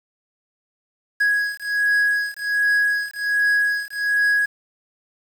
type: beating tone pair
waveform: triangle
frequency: 1661.2 / 1662.5 Hz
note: G#6 / G#6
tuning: 0 / +1 cents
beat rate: 1.3 Hz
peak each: -19 dBFS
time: 1.2-4.46 s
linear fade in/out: 10 ms
effects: 7-bit